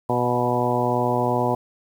harmonic tone with a mistuned harmonic, 122.7 Hz, B2, 11 cents flat, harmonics 1 / 2 / 3 / 4 / 5 / 6 / 7 / 8, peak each -27 / -27 / -27 / -27 / -27 / -27 / -27 / -27 dBFS, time 0.09-1.55 s, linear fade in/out 5 ms, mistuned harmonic 6, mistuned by -22 cents, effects 8-bit

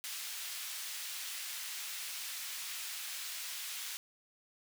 pink high-pass noise, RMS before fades -42 dBFS, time 0.04-3.97 s, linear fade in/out 0 ms, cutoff 2400 Hz, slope 12 dB/octave, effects none

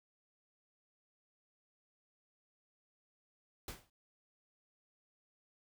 pink noise with exponential decay, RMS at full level -41 dBFS, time 3.68-3.9 s, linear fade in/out 2 ms, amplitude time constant 47 ms, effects none

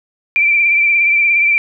sine tone with vibrato, 2349 Hz, D7, in tune, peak -9 dBFS, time 0.36-1.58 s, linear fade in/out 0 ms, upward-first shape triangle, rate 17 Hz, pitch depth 43 cents each way, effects none

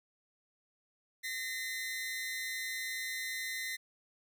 sawtooth tone pair together, 1841.2 / 2040 Hz, A#6 / C7, -22 / -44 cents, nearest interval major second, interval 178 cents, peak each -37 / -35 dBFS, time 1.23-3.77 s, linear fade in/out 20 ms, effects none

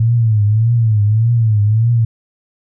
sine tone with vibrato, 110.7 Hz, A2, 11 cents sharp, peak -9 dBFS, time 0-2.05 s, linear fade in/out 5 ms, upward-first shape triangle, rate 1.7 Hz, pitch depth 140 cents each way, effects none

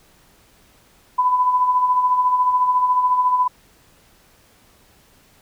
sine tone with tremolo, 1000 Hz, B5, 21 cents sharp, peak -12 dBFS, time 1.18-3.48 s, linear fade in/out 10 ms, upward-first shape sine, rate 14 Hz, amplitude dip 50%, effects pink hiss -54 dBFS RMS until 5.41 s

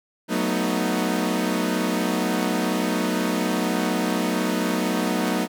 sawtooth chord, B dominant seventh, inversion second, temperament equal with one note detuned, 185 / 222.7 / 246.9 / 311.1 Hz, F#3 / A3 / B3 / D#4, 0 / +21 / 0 / 0 cents, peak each -23 dBFS, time 0.28-5.48 s, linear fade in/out 50 ms, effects none

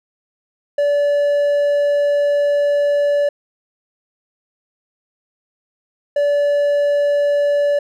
triangle tone pair in turn, 577 / 577 Hz, D5 / D5, -31 / -31 cents, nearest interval unison, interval 0 cents, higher neither, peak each -11 dBFS, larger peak neither, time 0.78-3.29 / 6.16-7.79 s, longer first, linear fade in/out 5 ms, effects none

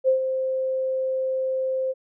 sine tone with ADSR envelope, 523.3 Hz, C5, in tune, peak -14 dBFS, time 0.04-1.94 s, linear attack 41 ms, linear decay 110 ms, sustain -8 dB, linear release 34 ms, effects none

